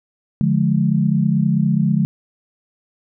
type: chord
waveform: sine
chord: D diminished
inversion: none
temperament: just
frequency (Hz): 146.83 / 176.2 / 211.4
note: D3 / F3 / Ab3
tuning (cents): 0 / +16 / +31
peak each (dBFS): -18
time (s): 0.41-2.05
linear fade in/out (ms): 0
effects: none